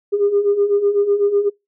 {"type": "beating tone pair", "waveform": "sine", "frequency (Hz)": [400, 408], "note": ["G4", "G#4"], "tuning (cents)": [35, -31], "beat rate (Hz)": 8, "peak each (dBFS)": [-19, -14], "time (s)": [0.12, 1.5], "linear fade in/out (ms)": 20, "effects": ["noise-tail reverb RT60 0.2 s tail -26 dB re dry", "tanh soft clip ceiling -7 dBFS"]}